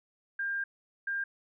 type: tone bursts at uneven times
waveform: sine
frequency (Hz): 1600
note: G6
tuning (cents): +35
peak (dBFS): -30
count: 2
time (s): 0.39-0.64 / 1.07-1.24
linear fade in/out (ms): 5
effects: none